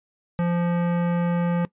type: tone with hard clipping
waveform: sine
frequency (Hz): 173.2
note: F3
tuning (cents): -14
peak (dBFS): -22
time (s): 0.39-1.65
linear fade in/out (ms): 0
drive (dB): 17
effects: noise-tail reverb RT60 0.1 s tail -20 dB re dry + resampled to 8000 Hz